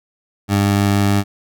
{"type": "tone", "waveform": "20% pulse", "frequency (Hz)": 100.7, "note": "G2", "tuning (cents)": 47, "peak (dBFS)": -8, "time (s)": [0.48, 1.24], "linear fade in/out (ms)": 50, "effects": []}